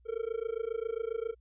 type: tone with amplitude modulation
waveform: triangle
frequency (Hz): 453.9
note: A#4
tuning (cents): -46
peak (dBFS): -26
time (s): 0.05-1.35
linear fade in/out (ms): 50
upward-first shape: sine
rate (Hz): 27.4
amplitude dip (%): 100
effects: added 60 Hz sine -60 dBFS peak until 1.4 s + resampled to 8000 Hz